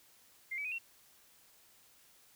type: tone with pitch steps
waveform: sine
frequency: 2100 / 2290 / 2497 / 2723 Hz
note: C7 / D7 / D#7 / F7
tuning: +6 / -44 / +6 / -44 cents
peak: -36 dBFS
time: 0.51-0.786 s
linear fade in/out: 10 ms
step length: 69 ms
effects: white hiss -64 dBFS RMS until 2.35 s